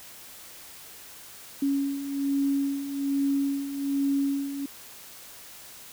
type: beating tone pair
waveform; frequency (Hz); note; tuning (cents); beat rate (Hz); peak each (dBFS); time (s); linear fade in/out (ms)
sine; 277.2 / 278.4; C#4 / C#4; 0 / +8; 1.2; -31 / -25; 1.62-4.66; 5
effects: white hiss -46 dBFS RMS until 5.92 s